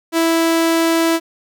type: tone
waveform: sawtooth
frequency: 329.6 Hz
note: E4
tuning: in tune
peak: -9 dBFS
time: 0.12-1.2 s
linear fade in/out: 50 ms
effects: none